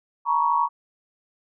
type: tone cluster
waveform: sine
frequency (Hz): 905 / 957 / 1114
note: A5 / A#5 / C#6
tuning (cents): +48 / +45 / +8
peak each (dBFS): -27 / -21 / -22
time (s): 0.25-0.69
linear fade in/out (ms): 50
effects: none